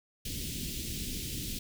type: band-stop noise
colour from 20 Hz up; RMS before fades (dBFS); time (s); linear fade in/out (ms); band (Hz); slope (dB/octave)
pink; -37; 0.25-1.59; 5; 330 to 2800; 24
effects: none